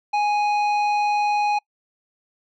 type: tone with tanh clipping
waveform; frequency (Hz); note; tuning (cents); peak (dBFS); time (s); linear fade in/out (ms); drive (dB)
sine; 830.6; G#5; 0; -20; 0.13-1.59; 10; 16
effects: noise-tail reverb RT60 0.1 s tail -26 dB re dry + low-pass 4000 Hz 12 dB/octave

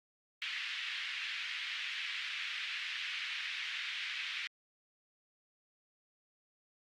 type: band-pass noise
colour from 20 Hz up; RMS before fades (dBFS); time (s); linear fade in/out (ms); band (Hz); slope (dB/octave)
white; -40; 0.42-4.47; 0; 1800 to 3200; 24
effects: Opus 48 kbps

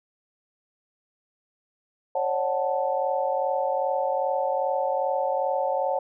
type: chord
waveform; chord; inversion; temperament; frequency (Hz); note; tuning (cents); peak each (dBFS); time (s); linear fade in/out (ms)
sine; D major seventh; third; equal with one note detuned; 544.8 / 587.3 / 740 / 880; C#5 / D5 / F#5 / A5; -30 / 0 / 0 / 0; -26 / -31 / -28 / -29; 2.15-5.99; 5
effects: none

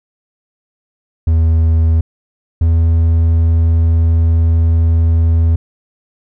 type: tone pair in turn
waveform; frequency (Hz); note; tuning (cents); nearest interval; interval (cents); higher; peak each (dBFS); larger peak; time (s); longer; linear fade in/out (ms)
triangle; 81.1 / 82.33; E2 / E2; -28 / -2; unison; 26; second; -6; neither; 1.27-2.01 / 2.61-5.56; second; 5
effects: none

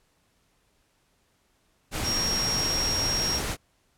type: tone in noise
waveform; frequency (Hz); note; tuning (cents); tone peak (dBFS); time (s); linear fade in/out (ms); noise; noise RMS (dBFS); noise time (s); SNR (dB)
sine; 5588; F8; 0; -25; 2.03-3.41; 50; pink; -30; 1.91-3.57; +2
effects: pink hiss -68 dBFS RMS until 3.97 s + low-pass 12000 Hz 12 dB/octave

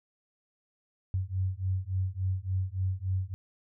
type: beating tone pair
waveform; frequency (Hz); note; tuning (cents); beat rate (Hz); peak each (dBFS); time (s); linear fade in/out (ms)
sine; 92.3 / 95.8; F#2 / G2; -4 / -39; 3.5; -31; 1.14-3.34; 0
effects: none

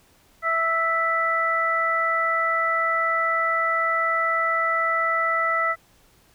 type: harmonic tone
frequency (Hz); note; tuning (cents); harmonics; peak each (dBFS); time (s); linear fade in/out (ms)
659; E5; -1; 1 / 2 / 3; -28 / -22 / -24; 0.42-5.76; 50
effects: pink hiss -58 dBFS RMS until 6.34 s

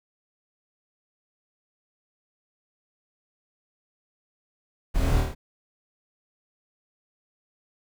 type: noise with echo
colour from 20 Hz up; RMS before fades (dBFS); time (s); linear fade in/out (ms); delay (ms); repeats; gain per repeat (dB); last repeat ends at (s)
brown; -23; 4.94-5.22; 20; 26; 5; -2; 5.35
effects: none

